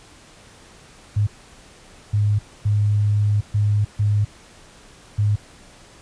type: tone bursts at uneven times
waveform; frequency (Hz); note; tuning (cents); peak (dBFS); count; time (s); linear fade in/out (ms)
sine; 103.83; G#2; 0; -15; 6; 1.16-1.27 / 2.13-2.39 / 2.65-3.41 / 3.54-3.85 / 3.99-4.25 / 5.18-5.36; 10
effects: pink hiss -47 dBFS RMS until 6.01 s + resampled to 22050 Hz